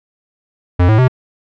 square tone with pitch steps, 88.9 / 109.3 / 128 Hz, F2 / A2 / C3, +31 / -11 / -38 cents, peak -8 dBFS, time 0.79-1.081 s, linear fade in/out 10 ms, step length 97 ms, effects low-pass 2000 Hz 12 dB/octave

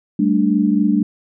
sine chord, G suspended second, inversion none, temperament equal, 196 / 220 / 293.7 Hz, G3 / A3 / D4, 0 / 0 / 0 cents, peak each -17 dBFS, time 0.19-1.03 s, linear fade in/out 5 ms, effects none

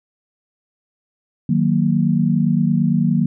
sine chord, D# minor, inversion none, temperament equal, 155.56 / 185 / 233.1 Hz, D#3 / F#3 / A#3, 0 / 0 / 0 cents, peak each -18 dBFS, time 1.49-3.26 s, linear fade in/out 5 ms, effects none

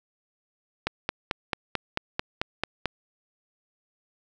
click train, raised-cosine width 0.3 ms, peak -9 dBFS, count 10, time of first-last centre 0.87-2.857 s, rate 4.53 Hz, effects none

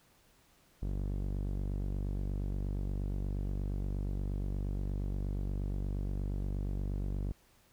sawtooth tone with low-pass filter, 48.46 Hz, G1, 19 cents flat, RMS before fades -35 dBFS, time 0.82-7.32 s, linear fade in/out 0 ms, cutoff 380 Hz, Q 0.62, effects pink hiss -66 dBFS RMS until 7.72 s

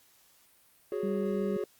triangle chord, F# suspended second, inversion none, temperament just, 370 / 416.2 / 555 Hz, F#4 / G#4 / C#5, 0 / +4 / +2 cents, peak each -33 / -31 / -37 dBFS, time 0.92-1.64 s, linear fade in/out 2 ms
sine tone, 196 Hz, G3, in tune, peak -31 dBFS, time 1.03-1.57 s, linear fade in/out 5 ms
effects white hiss -63 dBFS RMS until 1.79 s + Opus 48 kbps

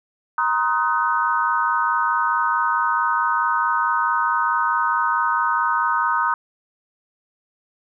sine chord, C half-diminished seventh, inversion third, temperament just, 941.9 / 1046.5 / 1255.8 / 1507 Hz, Bb5 / C6 / Eb6 / Gb6, +18 / 0 / +16 / +31 cents, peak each -22 / -26 / -21 / -24 dBFS, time 0.38-6.34 s, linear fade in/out 2 ms, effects none

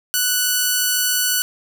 5% pulse tone, 1482 Hz, F#6, 2 cents sharp, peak -5 dBFS, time 0.14-1.42 s, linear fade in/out 0 ms, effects none

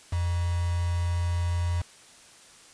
sine tone with quantisation, 86.8 Hz, F2, 10 cents flat, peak -24 dBFS, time 0.12-1.82 s, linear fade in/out 10 ms, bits 6, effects white hiss -52 dBFS RMS until 2.73 s + resampled to 22050 Hz

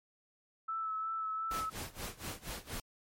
sine tone with vibrato, 1310 Hz, E6, 11 cents flat, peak -34 dBFS, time 0.68-1.7 s, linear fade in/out 10 ms, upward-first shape sine, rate 2.8 Hz, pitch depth 19 cents each way
pink noise with tremolo, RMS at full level -40 dBFS, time 1.51-2.8 s, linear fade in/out 2 ms, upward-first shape sine, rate 4.2 Hz, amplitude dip 90%
effects MP3 64 kbps

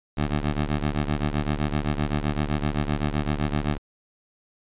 15% pulse ring-modulated tone, 73.42 Hz, D2, in tune, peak -14 dBFS, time 0.17-3.78 s, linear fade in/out 5 ms, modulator 40.6 Hz, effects resampled to 8000 Hz

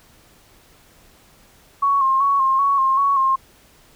sine tone with vibrato, 1090 Hz, C#6, 29 cents flat, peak -14 dBFS, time 1.82-3.36 s, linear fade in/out 10 ms, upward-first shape square, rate 2.6 Hz, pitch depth 40 cents each way, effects pink hiss -52 dBFS RMS until 3.95 s

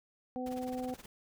harmonic tone, 252.8 Hz, B3, 41 cents sharp, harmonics 1 / 2 / 3, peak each -37 / -40 / -42 dBFS, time 0.36-0.94 s, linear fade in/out 0 ms
pink noise with tremolo, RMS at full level -49 dBFS, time 0.46-1.06 s, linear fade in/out 2 ms, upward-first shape sine, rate 19 Hz, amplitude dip 85%
effects none

